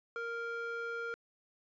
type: tone with band-pass filter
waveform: square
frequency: 465.5 Hz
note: A#4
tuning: 2 cents flat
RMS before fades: -39 dBFS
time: 0.16-1.14 s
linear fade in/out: 0 ms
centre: 1100 Hz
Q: 8
effects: resampled to 16000 Hz